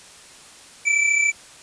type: tone pair together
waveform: square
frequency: 2315 / 2349 Hz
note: D7 / D7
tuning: -25 / 0 cents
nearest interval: unison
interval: 25 cents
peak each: -18 / -24 dBFS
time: 0.85-1.32 s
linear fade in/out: 20 ms
effects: white hiss -45 dBFS RMS until 1.62 s + resampled to 22050 Hz